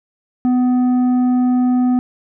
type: tone with tanh clipping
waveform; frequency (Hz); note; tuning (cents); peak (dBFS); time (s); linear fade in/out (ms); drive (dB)
sine; 250; B3; +21; -13; 0.45-1.99; 0; 7
effects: none